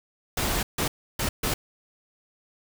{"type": "noise bursts at uneven times", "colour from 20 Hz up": "pink", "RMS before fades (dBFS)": -26, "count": 4, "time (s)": [[0.37, 0.63], [0.78, 0.88], [1.19, 1.29], [1.43, 1.54]], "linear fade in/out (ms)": 5, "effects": []}